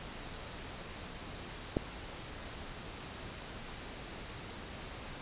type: clicks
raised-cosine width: 2 ms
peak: -30 / -15 dBFS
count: 2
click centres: 1.766 / 1.769 s
effects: pink hiss -45 dBFS RMS until 5.21 s + resampled to 8000 Hz